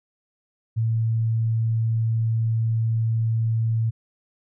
sine tone, 113 Hz, A2, 47 cents sharp, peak -19 dBFS, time 0.76-3.91 s, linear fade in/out 20 ms, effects none

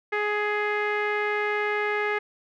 sawtooth tone with low-pass filter, 417.8 Hz, G#4, 10 cents sharp, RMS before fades -26 dBFS, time 0.12-2.19 s, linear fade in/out 10 ms, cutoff 2000 Hz, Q 4.2, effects none

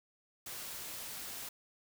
white noise, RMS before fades -44 dBFS, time 0.46-1.49 s, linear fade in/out 5 ms, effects none

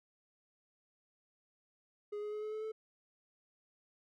triangle tone with pitch steps, 415.3 / 419.6 / 424 / 428.5 / 432.9 / 437.5 Hz, G#4 / G#4 / G#4 / A4 / A4 / A4, 0 / +18 / +36 / -46 / -28 / -10 cents, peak -36 dBFS, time 2.12-2.72 s, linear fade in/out 10 ms, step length 100 ms, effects none

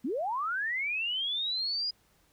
sine linear sweep, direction up, 212.9 to 4944 Hz, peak -29 dBFS, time 0.04-1.91 s, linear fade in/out 10 ms, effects pink hiss -67 dBFS RMS until 2.32 s

